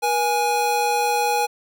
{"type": "tone pair together", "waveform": "square", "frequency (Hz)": [480.4, 829], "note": ["B4", "G#5"], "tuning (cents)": [-48, -3], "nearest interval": "major sixth", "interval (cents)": 945, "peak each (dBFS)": [-25, -20], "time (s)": [0.02, 1.47], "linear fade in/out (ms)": 20, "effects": []}